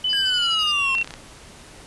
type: tone with pitch glide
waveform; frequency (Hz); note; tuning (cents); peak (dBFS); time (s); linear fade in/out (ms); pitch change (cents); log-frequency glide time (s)
sine; 3002 to 2721; F#7 to F7; +24 to -46; -19; 0.04-1.03; 5; -170; 0.35-0.89
type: tone with tremolo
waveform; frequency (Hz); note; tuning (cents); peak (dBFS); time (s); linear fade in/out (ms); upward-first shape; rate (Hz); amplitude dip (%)
sine; 4880; D#8; -34; -27; 0.09-0.73; 10; square; 12; 80
type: exponential sweep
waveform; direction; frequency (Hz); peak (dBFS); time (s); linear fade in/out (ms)
square; down; 1655 to 1053; -27; 0.13-0.95; 0
type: clicks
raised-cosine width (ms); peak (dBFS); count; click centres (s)
0.2; -17; 7; 0.952 / 0.984 / 1.014 / 1.045 / 1.075 / 1.107 / 1.139
effects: pink hiss -44 dBFS RMS until 1.86 s + resampled to 24000 Hz